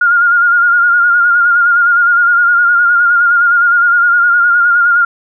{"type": "tone with vibrato", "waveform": "sine", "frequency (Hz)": 1415, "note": "F6", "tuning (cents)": 22, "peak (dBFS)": -6, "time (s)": [0.01, 5.05], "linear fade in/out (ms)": 5, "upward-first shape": "sine", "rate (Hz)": 9.7, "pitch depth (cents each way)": 42, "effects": []}